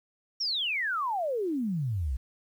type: exponential sweep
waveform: sine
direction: down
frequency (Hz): 5700 to 58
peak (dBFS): -27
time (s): 0.4-2.17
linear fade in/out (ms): 10
effects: 10-bit